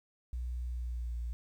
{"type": "tone with pitch glide", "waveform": "sine", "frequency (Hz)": [61, 58.75], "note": ["B1", "A#1"], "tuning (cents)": [-21, 14], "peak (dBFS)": -33, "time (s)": [0.33, 1.33], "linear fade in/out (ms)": 0, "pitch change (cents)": -65, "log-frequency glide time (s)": [0.69, 1.17], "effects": ["tanh soft clip ceiling -31 dBFS", "11-bit"]}